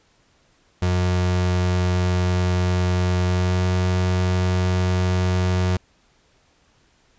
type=tone with pitch glide; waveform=35% pulse; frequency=90.3 to 91.3 Hz; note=F#2 to F#2; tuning=-42 to -23 cents; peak=-16 dBFS; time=0.82-5.77 s; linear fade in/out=5 ms; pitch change=+19 cents; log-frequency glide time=3.25-3.66 s; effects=pink hiss -60 dBFS RMS until 7.18 s + resampled to 16000 Hz